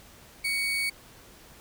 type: tone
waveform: 35% pulse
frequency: 2238 Hz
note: C#7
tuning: 16 cents sharp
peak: -24 dBFS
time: 0.44-0.9 s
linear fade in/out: 10 ms
effects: pink hiss -52 dBFS RMS until 1.6 s